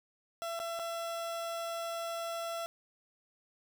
30% pulse tone with dropouts, 672 Hz, E5, 33 cents sharp, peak -33 dBFS, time 0.42-2.66 s, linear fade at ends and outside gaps 0 ms, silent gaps 0.592-0.6 / 0.791-0.796 s, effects none

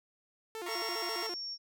sawtooth tone with vibrato, 395.2 Hz, G4, 14 cents sharp, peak -35 dBFS, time 0.55-1.34 s, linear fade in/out 0 ms, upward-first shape square, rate 7.4 Hz, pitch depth 200 cents each way
20% pulse chord, Bb minor, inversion second, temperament equal with one note detuned, 680.9 / 932.3 / 1108.7 Hz, F5 / Bb5 / Db6, -44 / 0 / 0 cents, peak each -37 / -38 / -38 dBFS, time 0.66-1.27 s, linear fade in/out 5 ms
sine tone, 5500 Hz, F8, 27 cents flat, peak -37 dBFS, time 0.68-1.58 s, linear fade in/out 50 ms
effects none

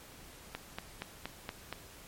click train, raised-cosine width 0.3 ms, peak -21 dBFS, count 6, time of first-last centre 0.55-1.726 s, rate 4.25 Hz, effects pink hiss -53 dBFS RMS until 2.07 s + MP3 64 kbps

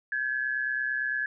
sine tone pair together, 1568 / 1696.9 Hz, G6 / G#6, 0 / +37 cents, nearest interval minor second, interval 137 cents, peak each -32 / -28 dBFS, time 0.12-1.26 s, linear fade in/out 2 ms, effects none

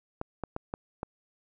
clicks, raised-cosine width 1 ms, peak -19 dBFS, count 5, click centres 0.214 / 0.437 / 0.564 / 0.739 / 1.031 s, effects none

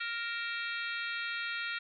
harmonic tone with a mistuned harmonic, 466.2 Hz, A#4, in tune, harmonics 3 / 4 / 5 / 6 / 7 / 8 / 9, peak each -38 / -40 / -42 / -44 / -45 / -46 / -47 dBFS, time 0-1.79 s, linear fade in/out 10 ms, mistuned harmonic 6, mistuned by -72 cents, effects none

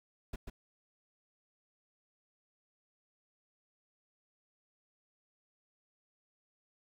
brown noise with echo, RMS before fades -40 dBFS, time 0.33-0.36 s, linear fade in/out 5 ms, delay 140 ms, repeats 1, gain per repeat -4 dB, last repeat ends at 0.5 s, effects none

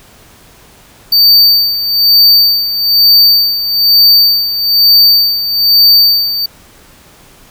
square tone with tremolo, 4600 Hz, D8, 37 cents flat, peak -3 dBFS, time 1.12-6.46 s, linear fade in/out 5 ms, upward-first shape sine, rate 1.1 Hz, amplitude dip 70%, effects pink hiss -41 dBFS RMS until 7.5 s

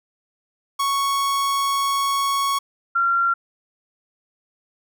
45% pulse / sine tone pair in turn, 1108.7 / 1375.9 Hz, C#6 / F6, 0 / -26 cents, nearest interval major third, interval 374 cents, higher second, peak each -19 / -16 dBFS, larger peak second, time 0.79-2.59 / 2.95-3.34 s, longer first, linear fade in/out 10 ms, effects none

